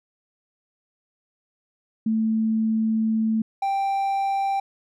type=tone pair in turn; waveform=sine / triangle; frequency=221.1 / 785.6 Hz; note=A3 / G5; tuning=+9 / +4 cents; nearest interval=octave + minor seventh; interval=2195 cents; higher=second; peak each=-19 dBFS; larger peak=neither; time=2.06-3.42 / 3.62-4.6 s; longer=first; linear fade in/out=5 ms; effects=none